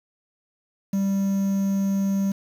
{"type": "tone with quantisation", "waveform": "triangle", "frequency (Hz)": 196, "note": "G3", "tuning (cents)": 0, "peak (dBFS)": -18, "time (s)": [0.93, 2.32], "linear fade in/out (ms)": 5, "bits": 7, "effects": []}